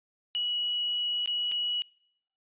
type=tone with dropouts; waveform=sine; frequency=2924 Hz; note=F#7; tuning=21 cents flat; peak=-27 dBFS; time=0.35-1.82 s; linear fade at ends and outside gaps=0 ms; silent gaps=1.259-1.275 / 1.515-1.52 s; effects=noise-tail reverb RT60 0.7 s tail -26 dB re dry + resampled to 8000 Hz